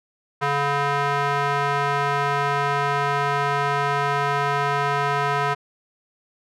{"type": "tone with band-pass filter", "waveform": "square", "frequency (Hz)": 142.1, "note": "C#3", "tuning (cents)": 43, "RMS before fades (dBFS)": -22, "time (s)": [0.41, 5.55], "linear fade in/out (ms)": 20, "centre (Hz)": 1200, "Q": 1.4, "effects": []}